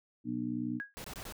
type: harmonic tone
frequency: 60.5 Hz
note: B1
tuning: 35 cents flat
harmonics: 2 / 3 / 4 / 5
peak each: -43 / -44 / -35 / -37 dBFS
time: 0.24-0.81 s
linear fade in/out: 50 ms
type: tone with exponential decay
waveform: sine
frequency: 1649 Hz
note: G#6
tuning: 13 cents flat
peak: -32 dBFS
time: 0.8-0.94 s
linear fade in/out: 0 ms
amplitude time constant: 29 ms
type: noise bursts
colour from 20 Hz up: pink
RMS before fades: -44 dBFS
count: 4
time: 0.97-1.324 s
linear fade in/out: 0 ms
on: 72 ms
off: 22 ms
effects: none